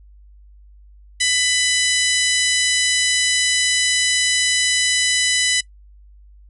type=harmonic tone with a mistuned harmonic; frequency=996 Hz; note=B5; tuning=14 cents sharp; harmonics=2 / 3 / 4 / 5 / 6 / 7 / 8 / 9 / 10; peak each=-21 / -23 / -24 / -25 / -26 / -26 / -27 / -28 / -28 dBFS; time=1.2-5.61 s; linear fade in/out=10 ms; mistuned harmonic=5; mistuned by=+25 cents; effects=noise-tail reverb RT60 0.1 s tail -21 dB re dry + added 50 Hz sine -43 dBFS peak until 6.49 s